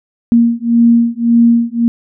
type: beating tone pair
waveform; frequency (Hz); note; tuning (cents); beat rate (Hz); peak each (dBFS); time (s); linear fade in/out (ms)
sine; 233.1 / 234.9; A#3 / A#3; 0 / +13; 1.8; -10; 0.32-1.88; 0
effects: none